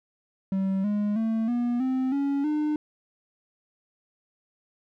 triangle tone with pitch steps, 192.3 / 207.3 / 223.5 / 240.9 / 259.7 / 279.9 / 301.8 Hz, G3 / G#3 / A3 / B3 / C4 / C#4 / D4, -33 / -3 / +27 / -43 / -13 / +17 / +47 cents, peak -21 dBFS, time 0.52-2.76 s, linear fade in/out 2 ms, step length 320 ms, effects none

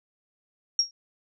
sine tone with exponential decay, 5588 Hz, F8, in tune, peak -15 dBFS, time 0.79-0.91 s, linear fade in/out 2 ms, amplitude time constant 26 ms, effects none

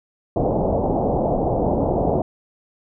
white low-pass noise, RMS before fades -20 dBFS, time 0.36-2.22 s, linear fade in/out 2 ms, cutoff 790 Hz, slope 48 dB/octave, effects none

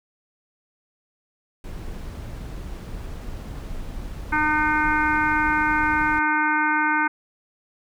brown noise, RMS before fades -33 dBFS, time 1.64-6.19 s, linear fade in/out 2 ms
harmonic tone, 304.3 Hz, D#4, 38 cents flat, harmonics 1 / 3 / 4 / 5 / 6 / 7 / 8, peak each -27 / -23 / -28 / -22 / -35 / -28 / -36 dBFS, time 4.32-7.08 s, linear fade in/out 10 ms
effects none

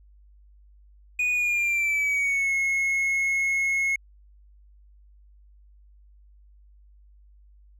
triangle tone with pitch glide, 2468 to 2173 Hz, D#7 to C#7, -15 to -35 cents, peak -20 dBFS, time 1.19-3.96 s, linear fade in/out 5 ms, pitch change -220 cents, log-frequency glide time 1.33-2.54 s, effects added 50 Hz sine -51 dBFS peak until 7.79 s

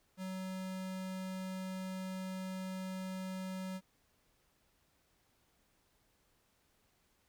square tone, 187.5 Hz, F#3, 23 cents sharp, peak -40 dBFS, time 0.17-3.81 s, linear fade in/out 50 ms, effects pink hiss -74 dBFS RMS until 7.28 s

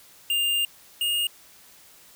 square tone pair in turn, 2804 / 2842 Hz, F7 / F7, +6 / +30 cents, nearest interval unison, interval 24 cents, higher second, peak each -22 / -23 dBFS, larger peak first, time 0.3-0.65 / 1.01-1.27 s, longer first, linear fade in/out 2 ms, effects white hiss -52 dBFS RMS until 2.15 s

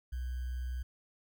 sine tone with sample-and-hold, 62.5 Hz, B1, 21 cents sharp, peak -34 dBFS, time 0.12-0.83 s, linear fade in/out 10 ms, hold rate 1575 Hz, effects none

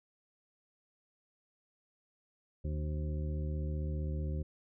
harmonic tone with a mistuned harmonic, 75.5 Hz, D2, 48 cents sharp, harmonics 1 / 2 / 3 / 4 / 5 / 7, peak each -34 / -39 / -48 / -49 / -49 / -50 dBFS, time 2.64-4.43 s, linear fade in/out 10 ms, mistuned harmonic 5, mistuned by +16 cents, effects none

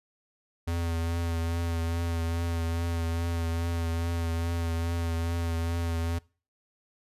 square tone with vibrato, 83.9 Hz, E2, 31 cents sharp, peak -28 dBFS, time 0.67-6.19 s, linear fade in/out 10 ms, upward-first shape triangle, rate 2.4 Hz, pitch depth 28 cents each way, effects noise-tail reverb RT60 0.4 s tail -24 dB re dry + resampled to 32000 Hz

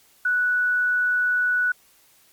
sine tone, 1477 Hz, F#6, 3 cents flat, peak -18 dBFS, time 0.25-1.72 s, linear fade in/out 5 ms, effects white hiss -57 dBFS RMS until 2.32 s + MP3 96 kbps

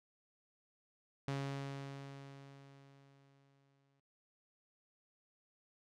sawtooth tone with exponential decay, 138.3 Hz, C#3, 4 cents flat, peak -32 dBFS, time 1.28-4 s, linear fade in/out 0 ms, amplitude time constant 590 ms, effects noise-tail reverb RT60 0.2 s tail -23 dB re dry + low-pass 6000 Hz 12 dB/octave

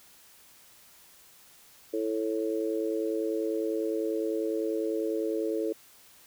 harmonic tone, 110 Hz, A2, in tune, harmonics 3 / 4 / 5, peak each -31 / -30 / -35 dBFS, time 1.93-5.73 s, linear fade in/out 10 ms, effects white hiss -56 dBFS RMS until 6.26 s

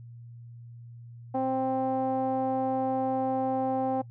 sawtooth tone with low-pass filter, 262.5 Hz, C4, 6 cents sharp, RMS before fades -28 dBFS, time 1.34-4.02 s, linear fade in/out 10 ms, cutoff 720 Hz, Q 7, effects noise-tail reverb RT60 0.1 s tail -21 dB re dry + added 118 Hz sine -43 dBFS peak until 4.1 s

